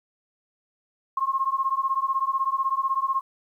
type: beating tone pair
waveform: sine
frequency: 1066 / 1082 Hz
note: C6 / C#6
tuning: +32 / -42 cents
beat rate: 16 Hz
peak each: -25 dBFS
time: 1.17-3.21 s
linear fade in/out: 5 ms
effects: 10-bit